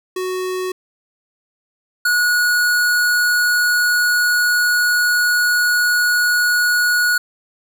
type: tone pair in turn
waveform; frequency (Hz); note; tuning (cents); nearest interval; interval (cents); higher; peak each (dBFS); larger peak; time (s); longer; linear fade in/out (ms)
square; 370 / 1456.3; F#4 / F#6; 0 / -28; 2 octaves; 2372; second; -21 / -14; second; 0.16-0.72 / 2.05-7.18; second; 5
effects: none